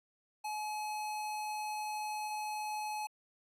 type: tone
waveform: square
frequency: 850 Hz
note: G#5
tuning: 40 cents sharp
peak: -37 dBFS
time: 0.44-3.07 s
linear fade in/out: 10 ms
effects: AAC 48 kbps